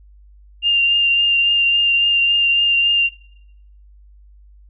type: tone with vibrato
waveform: sine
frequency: 2794 Hz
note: F7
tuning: in tune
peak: -12 dBFS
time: 0.62-3.1 s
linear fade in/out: 50 ms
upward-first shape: triangle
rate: 3.6 Hz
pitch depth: 18 cents each way
effects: noise-tail reverb RT60 0.8 s tail -25 dB re dry + added 50 Hz sine -43 dBFS peak until 4.69 s